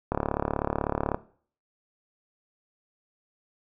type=click train; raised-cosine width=1 ms; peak=-11 dBFS; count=38; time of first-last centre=0.12-1.145 s; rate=36.1 Hz; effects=noise-tail reverb RT60 0.5 s tail -18 dB re dry